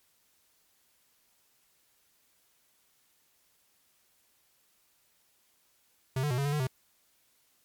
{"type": "tone with pitch steps", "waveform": "square", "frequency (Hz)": [131.2, 147.9, 124, 139.7, 144, 149.9, 129.9], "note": ["C3", "D3", "B2", "C#3", "D3", "D3", "C3"], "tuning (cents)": [5, 13, 7, 14, -34, 36, -12], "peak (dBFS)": -28, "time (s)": [6.16, 6.671], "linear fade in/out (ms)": 5, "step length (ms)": 73, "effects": ["white hiss -69 dBFS RMS until 7.64 s", "MP3 96 kbps"]}